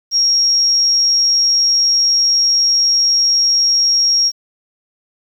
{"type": "tone", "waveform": "sine", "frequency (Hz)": 5588, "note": "F8", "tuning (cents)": 0, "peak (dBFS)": -10, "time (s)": [0.11, 4.32], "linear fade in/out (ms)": 50, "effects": ["7-bit"]}